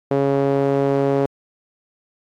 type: tone with band-pass filter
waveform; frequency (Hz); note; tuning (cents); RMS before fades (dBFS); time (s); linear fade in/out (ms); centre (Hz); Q
sawtooth; 138.59; C#3; 0; -18; 0.11-1.26; 0; 460; 1.9
effects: AAC 64 kbps